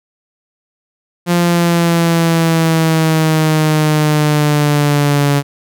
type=exponential sweep; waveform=sawtooth; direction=down; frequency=174.61 to 141.9 Hz; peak=-6 dBFS; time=1.26-5.43 s; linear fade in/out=50 ms; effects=none